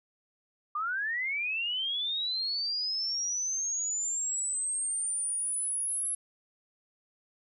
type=linear sweep; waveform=sine; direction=up; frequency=1174.7 to 11000 Hz; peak=-29 dBFS; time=0.75-6.15 s; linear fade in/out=5 ms; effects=none

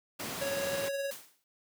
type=noise; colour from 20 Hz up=pink; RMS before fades=-37 dBFS; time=0.19-0.89 s; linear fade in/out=10 ms
type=tone with tremolo; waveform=square; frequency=554.4 Hz; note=C#5; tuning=in tune; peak=-31 dBFS; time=0.41-1.11 s; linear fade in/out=10 ms; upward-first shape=triangle; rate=19 Hz; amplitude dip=40%
type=noise with exponential decay; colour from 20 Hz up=white; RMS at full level=-40 dBFS; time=1.11-1.44 s; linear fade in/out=1 ms; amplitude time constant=70 ms
effects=high-pass 150 Hz 12 dB/octave

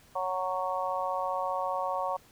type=harmonic tone; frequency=185 Hz; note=F#3; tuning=in tune; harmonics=3 / 4 / 5 / 6; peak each=-34 / -34 / -34 / -34 dBFS; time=0.15-2.17 s; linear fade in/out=10 ms; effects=pink hiss -59 dBFS RMS until 2.31 s

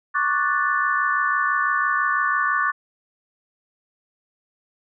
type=chord; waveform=sine; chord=D major seventh; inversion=third; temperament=equal; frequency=1108.7 / 1174.7 / 1480 / 1760 Hz; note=C#6 / D6 / F#6 / A6; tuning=0 / 0 / 0 / 0 cents; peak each=-24 dBFS; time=0.14-2.72 s; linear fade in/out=20 ms; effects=none

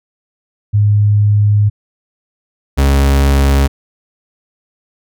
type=tone pair in turn; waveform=sine / 40% pulse; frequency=103.83 / 69.04 Hz; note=G#2 / C#2; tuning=0 / -6 cents; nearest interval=perfect fifth; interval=706 cents; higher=first; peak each=-7 dBFS; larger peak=neither; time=0.73-1.7 / 2.77-3.68 s; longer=first; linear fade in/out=20 ms; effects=none

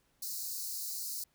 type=high-pass noise; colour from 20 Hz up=white; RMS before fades=-39 dBFS; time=0.22-1.24 s; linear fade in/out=5 ms; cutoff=4100 Hz; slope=96 dB/octave; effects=pink hiss -73 dBFS RMS until 1.34 s

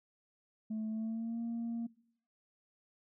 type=tone with pitch glide; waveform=sine; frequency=218 to 232.3 Hz; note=A3 to A#3; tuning=-16 to -6 cents; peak=-33 dBFS; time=0.7-1.87 s; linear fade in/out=10 ms; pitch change=+110 cents; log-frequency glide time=0.88-1.4 s; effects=noise-tail reverb RT60 0.7 s tail -24 dB re dry + tanh soft clip ceiling -33 dBFS

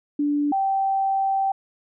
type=tone pair in turn; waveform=sine; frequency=291.4 / 777.9 Hz; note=D4 / G5; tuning=-13 / -14 cents; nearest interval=octave + perfect fourth; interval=1699 cents; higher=second; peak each=-19 dBFS; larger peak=neither; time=0.19-0.52 / 0.52-1.52 s; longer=second; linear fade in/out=5 ms; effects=none

